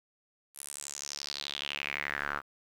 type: tone with band-pass filter sweep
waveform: sawtooth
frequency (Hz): 71.7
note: D2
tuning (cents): -41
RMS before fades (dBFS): -38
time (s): 0.54-2.42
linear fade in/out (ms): 50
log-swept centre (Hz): 11000 to 1300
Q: 4.6
effects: 10-bit